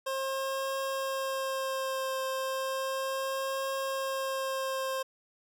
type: tone with vibrato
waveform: 25% pulse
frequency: 533 Hz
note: C5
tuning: 32 cents sharp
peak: -27 dBFS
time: 0.06-5.03 s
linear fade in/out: 10 ms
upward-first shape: triangle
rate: 0.34 Hz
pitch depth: 19 cents each way
effects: none